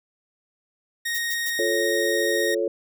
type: tone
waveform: sawtooth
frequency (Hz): 1864.7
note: A#6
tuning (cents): 0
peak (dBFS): -21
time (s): 1.05-2.55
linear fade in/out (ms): 10
type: noise bursts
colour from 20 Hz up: violet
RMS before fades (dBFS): -31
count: 3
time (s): 1.14-1.504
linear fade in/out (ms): 10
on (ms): 48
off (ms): 110
type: chord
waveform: sine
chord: F augmented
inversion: none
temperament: equal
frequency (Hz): 349.2 / 440 / 554.4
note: F4 / A4 / C#5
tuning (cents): 0 / 0 / 0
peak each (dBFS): -26 / -25 / -26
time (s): 1.59-2.68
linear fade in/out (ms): 2
effects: none